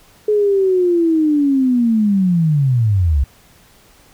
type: linear sweep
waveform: sine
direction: down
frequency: 426.8 to 63.6 Hz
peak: -11 dBFS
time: 0.28-3.24 s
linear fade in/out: 5 ms
effects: pink hiss -49 dBFS RMS until 4.13 s